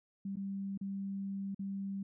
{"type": "tone with dropouts", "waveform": "sine", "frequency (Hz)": 196.3, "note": "G3", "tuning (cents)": 3, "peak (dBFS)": -36, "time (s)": [0.25, 2.03], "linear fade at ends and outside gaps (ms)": 5, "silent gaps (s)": [[0.358, 0.368], [0.776, 0.811], [1.547, 1.592]], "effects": []}